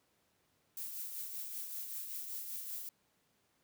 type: noise with tremolo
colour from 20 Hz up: violet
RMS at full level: -41 dBFS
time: 0.77-2.89 s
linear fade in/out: 2 ms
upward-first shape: triangle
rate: 5.2 Hz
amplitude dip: 45%
effects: pink hiss -75 dBFS RMS until 3.63 s + high-pass 100 Hz 12 dB/octave